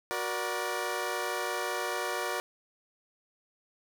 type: chord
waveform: 15% pulse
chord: Gb augmented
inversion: none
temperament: equal with one note detuned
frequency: 370 / 475.7 / 587.3 Hz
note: Gb4 / Bb4 / D5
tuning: 0 / +35 / 0 cents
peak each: -29 dBFS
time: 0.11-2.4 s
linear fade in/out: 0 ms
effects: none